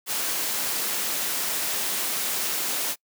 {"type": "noise", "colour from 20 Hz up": "white", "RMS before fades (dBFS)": -27, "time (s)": [0.06, 2.96], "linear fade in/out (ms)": 50, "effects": ["noise-tail reverb RT60 0.1 s tail -26 dB re dry", "high-pass 200 Hz 12 dB/octave"]}